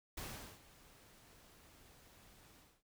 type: noise with ADSR envelope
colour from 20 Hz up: pink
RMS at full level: -45 dBFS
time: 0.17-2.83 s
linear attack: 6 ms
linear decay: 410 ms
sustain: -18 dB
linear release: 250 ms
effects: none